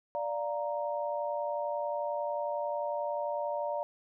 sine chord, Bb major, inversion first, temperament equal, 587.3 / 698.5 / 932.3 Hz, D5 / F5 / Bb5, 0 / 0 / 0 cents, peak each -33 / -38 / -36 dBFS, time 0.15-3.83 s, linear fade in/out 0 ms, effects none

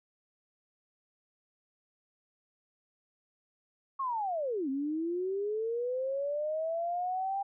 sine linear two-way sweep, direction down then up, 1108.7 to 262.6 to 798 Hz, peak -30 dBFS, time 3.99-7.43 s, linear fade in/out 10 ms, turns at 4.69 s, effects none

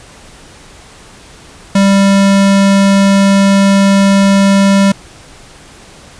square tone, 196.9 Hz, G3, 8 cents sharp, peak -6 dBFS, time 1.75-4.92 s, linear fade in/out 5 ms, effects pink hiss -37 dBFS RMS until 6.19 s + resampled to 22050 Hz

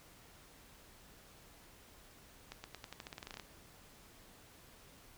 accelerating click train, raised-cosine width 0.2 ms, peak -28 dBFS, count 15, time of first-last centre 2.52-3.397 s, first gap 120 ms, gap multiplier 0.89, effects pink hiss -60 dBFS RMS until 5.17 s

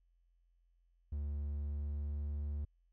triangle tone with pitch glide, 72.5 to 73.05 Hz, D2 to D2, -22 to -9 cents, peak -34 dBFS, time 1.12-2.65 s, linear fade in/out 5 ms, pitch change +13 cents, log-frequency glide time 1.49-2.31 s, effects added 43 Hz sine -69 dBFS peak until 2.92 s

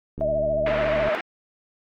click train, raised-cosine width 3 ms, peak -21 dBFS, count 68, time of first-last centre 0.18-1.083 s, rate 74.2 Hz
sine tone with vibrato, 629 Hz, D#5, 19 cents sharp, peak -20 dBFS, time 0.21-1.15 s, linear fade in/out 0 ms, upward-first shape sine, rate 14 Hz, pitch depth 75 cents each way
white band-pass noise, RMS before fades -29 dBFS, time 0.66-1.21 s, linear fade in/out 5 ms, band 220 to 2300 Hz, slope 24 dB/octave
effects MP3 96 kbps

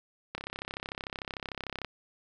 click train, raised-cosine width 0.3 ms, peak -19 dBFS, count 51, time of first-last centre 0.35-1.847 s, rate 33.4 Hz, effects none

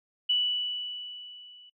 sine tone with level ramp, 2960 Hz, F#7, in tune, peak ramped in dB -21 to -50 dBFS, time 0.29-1.7 s, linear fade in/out 10 ms, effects noise-tail reverb RT60 0.1 s tail -26 dB re dry

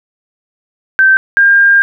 sine tone pair in turn, 1553 / 1605 Hz, G6 / G6, -17 / +40 cents, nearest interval minor second, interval 57 cents, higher second, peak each -4 dBFS, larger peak neither, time 0.99-1.17 / 1.37-1.82 s, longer second, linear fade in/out 0 ms, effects none

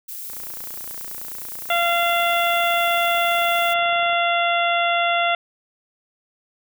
violet noise, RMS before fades -33 dBFS, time 0.08-3.74 s, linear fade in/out 10 ms
click train, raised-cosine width 0.5 ms, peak -25 dBFS, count 114, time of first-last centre 0.3-4.131 s, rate 29.5 Hz
harmonic tone, 689 Hz, F5, 24 cents flat, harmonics 1 / 2 / 3 / 4 / 5, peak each -20 / -23 / -25 / -26 / -27 dBFS, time 1.7-5.35 s, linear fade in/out 2 ms
effects none

